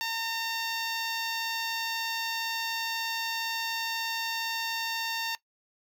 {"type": "tone with notch filter", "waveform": "10% pulse", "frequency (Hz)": 911, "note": "A#5", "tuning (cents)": -40, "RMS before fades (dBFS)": -32, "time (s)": [0.01, 5.35], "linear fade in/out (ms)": 0, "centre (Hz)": 10000, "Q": 1.8, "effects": ["noise-tail reverb RT60 0.1 s tail -18 dB re dry"]}